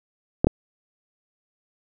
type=clicks; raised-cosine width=2 ms; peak=-3 dBFS; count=2; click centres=0.445 / 0.47 s; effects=none